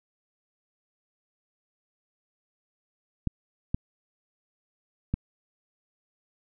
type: clicks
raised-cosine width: 5 ms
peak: -13 dBFS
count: 3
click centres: 3.273 / 3.745 / 5.14 s
effects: none